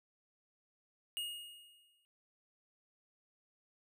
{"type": "tone with exponential decay", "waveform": "square", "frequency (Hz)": 2862, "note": "F7", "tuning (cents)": 42, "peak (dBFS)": -36, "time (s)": [1.17, 2.05], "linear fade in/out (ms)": 0, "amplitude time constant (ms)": 190, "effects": []}